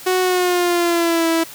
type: tone with pitch glide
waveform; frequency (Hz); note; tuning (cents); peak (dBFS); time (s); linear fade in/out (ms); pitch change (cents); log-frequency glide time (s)
sawtooth; 369.1 to 328.8; F#4 to E4; -4 to -4; -11; 0.06-1.44; 10; -200; 0.21-1.28
effects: white hiss -37 dBFS RMS until 1.54 s